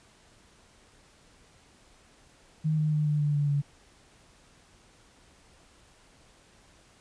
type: tone with pitch steps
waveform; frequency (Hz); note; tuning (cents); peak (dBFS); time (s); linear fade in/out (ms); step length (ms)
sine; 155.56 / 153.42 / 151.31 / 149.22 / 147.17 / 145.14 / 143.14; D#3 / D#3 / D#3 / D3 / D3 / D3 / D3; 0 / -24 / -48 / +28 / +4 / -20 / -44; -23; 2.64-3.62; 20; 140
effects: pink hiss -59 dBFS RMS until 7 s + resampled to 22050 Hz